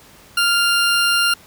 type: tone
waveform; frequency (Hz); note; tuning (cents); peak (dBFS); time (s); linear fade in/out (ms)
20% pulse; 1396.9; F6; 0; -9; 0.37-1.34; 5
effects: pink hiss -46 dBFS RMS until 1.46 s + high-pass 60 Hz 12 dB/octave